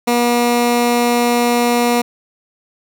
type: tone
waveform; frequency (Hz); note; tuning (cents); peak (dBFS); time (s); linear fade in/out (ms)
15% pulse; 240; B3; -49; -6; 0.07-2.02; 10
effects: none